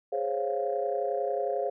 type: chord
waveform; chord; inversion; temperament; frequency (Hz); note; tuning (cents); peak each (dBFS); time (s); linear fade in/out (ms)
sine; Db major seventh; second; equal; 415.3 / 523.3 / 554.4 / 698.5; Ab4 / C5 / Db5 / F5; 0 / 0 / 0 / 0; -32; 0.12-1.7; 10
effects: tanh soft clip ceiling -16 dBFS